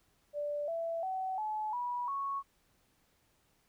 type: tone with pitch steps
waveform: sine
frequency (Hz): 586 / 665.4 / 755.6 / 858 / 974.2 / 1106.2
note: D5 / E5 / F#5 / A5 / B5 / C#6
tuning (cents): -4 / +16 / +36 / -44 / -24 / -4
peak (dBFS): -33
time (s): 0.33-2.43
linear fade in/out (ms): 50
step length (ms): 350
effects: pink hiss -72 dBFS RMS until 3.68 s